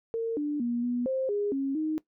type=tone with pitch steps; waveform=sine; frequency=456.2 / 294.7 / 238.6 / 243.7 / 526 / 410.1 / 272.8 / 311.5 Hz; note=A#4 / D4 / A#3 / B3 / C5 / G#4 / C#4 / D#4; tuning=-37 / +6 / +41 / -23 / +9 / -22 / -28 / +2 cents; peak=-26 dBFS; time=0.14-1.98 s; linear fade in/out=0 ms; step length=230 ms; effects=noise-tail reverb RT60 0.1 s tail -18 dB re dry